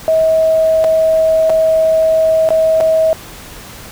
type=tone with dropouts; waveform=sine; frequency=641 Hz; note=E5; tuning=49 cents flat; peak=-8 dBFS; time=0.08-3.13 s; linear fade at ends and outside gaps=0 ms; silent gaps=0.841-0.845 / 1.496-1.501 / 2.489-2.505 / 2.804-2.809 s; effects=pink hiss -33 dBFS RMS until 3.91 s